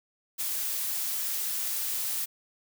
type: noise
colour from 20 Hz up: blue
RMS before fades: -31 dBFS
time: 0.38-2.26 s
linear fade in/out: 20 ms
effects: none